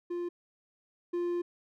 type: tone pair in turn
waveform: triangle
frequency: 349.2 / 349.2 Hz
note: F4 / F4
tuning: 0 / 0 cents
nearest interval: unison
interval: 0 cents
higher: neither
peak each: -30 / -27 dBFS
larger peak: second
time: 0.1-0.29 / 1.13-1.42 s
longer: second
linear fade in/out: 10 ms
effects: none